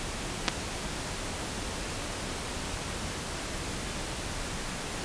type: clicks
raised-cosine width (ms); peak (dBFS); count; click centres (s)
0.2; -6; 2; 0.481 / 0.485
effects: pink hiss -35 dBFS RMS until 5.04 s + resampled to 22050 Hz